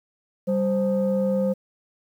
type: tone pair together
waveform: sine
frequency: 195.11 / 523 Hz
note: G3 / C5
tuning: -8 / -1 cents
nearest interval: octave + perfect fourth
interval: 1707 cents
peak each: -21 dBFS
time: 0.47-1.54 s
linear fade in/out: 20 ms
effects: tanh soft clip ceiling -15 dBFS + 9-bit